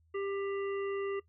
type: harmonic tone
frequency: 395.9 Hz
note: G4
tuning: 17 cents sharp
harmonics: 1 / 3 / 5 / 7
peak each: -33 / -43 / -47 / -50 dBFS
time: 0.14-1.2 s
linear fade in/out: 10 ms
effects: noise-tail reverb RT60 0.1 s tail -19 dB re dry + added 81 Hz sine -65 dBFS peak until 1.28 s